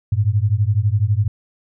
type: beating tone pair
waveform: sine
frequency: 98.4 / 110.4 Hz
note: G2 / A2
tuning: +7 / +6 cents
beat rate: 12 Hz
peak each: -17 dBFS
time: 0.12-1.28 s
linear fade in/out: 5 ms
effects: none